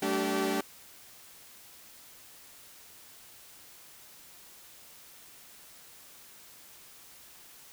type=tone cluster; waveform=sawtooth; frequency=191 / 221 / 290.3 / 385.7 Hz; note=G3 / A3 / D4 / G4; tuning=-45 / +8 / -20 / -28 cents; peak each=-34 / -31 / -29 / -27 dBFS; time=0.02-0.61 s; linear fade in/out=5 ms; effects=white hiss -53 dBFS RMS until 7.72 s